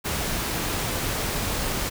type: noise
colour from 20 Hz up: pink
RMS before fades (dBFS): -27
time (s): 0.04-1.9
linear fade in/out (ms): 20
effects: none